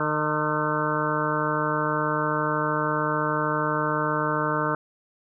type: harmonic tone with a mistuned harmonic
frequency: 152.2 Hz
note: D#3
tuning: 38 cents flat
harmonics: 1 / 2 / 3 / 4 / 6 / 7 / 8 / 9 / 10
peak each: -31 / -31 / -31 / -31 / -31 / -31 / -31 / -31 / -31 dBFS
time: 0-4.75 s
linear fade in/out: 2 ms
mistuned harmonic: 9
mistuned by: -31 cents
effects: none